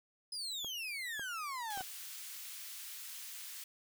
35% pulse exponential sweep, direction down, 5100 to 740 Hz, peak -37 dBFS, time 0.32-1.82 s, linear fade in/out 5 ms
clicks, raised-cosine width 1 ms, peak -34 dBFS, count 4, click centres 0.646 / 1.195 / 1.775 / 1.808 s
white high-pass noise, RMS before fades -47 dBFS, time 1.7-3.64 s, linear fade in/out 5 ms, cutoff 1800 Hz, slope 12 dB/octave
effects none

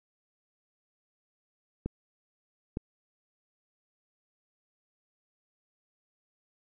clicks, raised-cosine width 3 ms, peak -19 dBFS, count 2, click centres 1.86 / 2.771 s, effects none

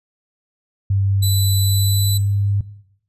sine tone with pitch glide, 98.2 to 100.55 Hz, G2 to G2, +4 to +44 cents, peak -14 dBFS, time 0.9-2.61 s, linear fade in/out 5 ms, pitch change +40 cents, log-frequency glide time 1.61-2.11 s
15% pulse tone, 3979 Hz, B7, 12 cents sharp, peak -14 dBFS, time 1.22-2.18 s, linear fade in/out 10 ms
effects noise-tail reverb RT60 0.7 s tail -17 dB re dry + resampled to 32000 Hz

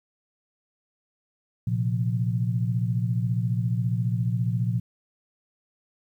sine chord, Bb suspended second, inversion none, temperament just, 116.54 / 131.11 / 174.81 Hz, Bb2 / C3 / F3, 0 / +4 / +2 cents, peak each -24 / -29 / -29 dBFS, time 1.67-4.8 s, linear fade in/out 5 ms, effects 10-bit

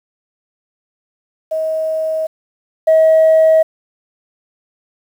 sine tone pair in turn, 635 / 638.6 Hz, D#5 / D#5, +35 / +45 cents, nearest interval unison, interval 10 cents, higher second, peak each -15 / -5 dBFS, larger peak second, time 1.51-2.27 / 2.87-3.63 s, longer neither, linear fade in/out 10 ms, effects tanh soft clip ceiling -4 dBFS + 7-bit

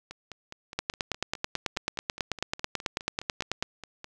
two click trains, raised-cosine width 0.2 ms, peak -10 / -23 dBFS, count 27 / 20, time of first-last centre 0.79-3.625 / 0.11-4.044 s, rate 9.17 / 4.83 Hz, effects none

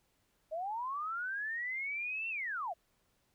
sine linear two-way sweep, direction up then down, 608 to 2724 to 608 Hz, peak -35 dBFS, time 0.51-2.74 s, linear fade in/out 20 ms, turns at 2.29 s, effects pink hiss -75 dBFS RMS until 3.34 s

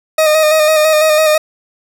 40% pulse tone with vibrato, 620 Hz, D#5, 6 cents flat, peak -7 dBFS, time 0.18-1.38 s, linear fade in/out 5 ms, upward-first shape square, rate 6 Hz, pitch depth 27 cents each way, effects none

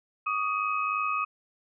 sine tone cluster, 1137 / 1240 / 2546 Hz, C#6 / D#6 / D#7, +44 / -6 / +39 cents, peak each -32 / -28 / -32 dBFS, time 0.26-1.25 s, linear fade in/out 10 ms, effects none

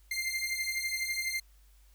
sawtooth beating tone pair, 2093 / 2105 Hz, C7 / C7, 0 / +10 cents, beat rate 12 Hz, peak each -31 dBFS, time 0.11-1.4 s, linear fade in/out 5 ms, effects added 50 Hz sine -57 dBFS peak until 1.94 s + white hiss -68 dBFS RMS until 1.94 s

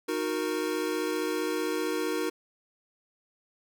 square chord, D# minor, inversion none, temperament equal with one note detuned, 311.1 / 366.4 / 466.2 Hz, D#4 / F#4 / A#4, 0 / -17 / 0 cents, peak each -33 dBFS, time 0.08-2.3 s, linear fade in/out 10 ms, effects none

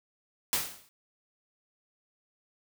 white noise with exponential decay, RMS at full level -25 dBFS, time 0.53-0.89 s, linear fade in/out 0 ms, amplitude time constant 77 ms, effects none

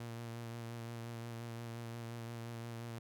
sawtooth tone with vibrato, 116.54 Hz, A#2, in tune, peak -39 dBFS, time 0-2.99 s, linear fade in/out 5 ms, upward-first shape sine, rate 5.7 Hz, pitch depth 24 cents each way, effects none

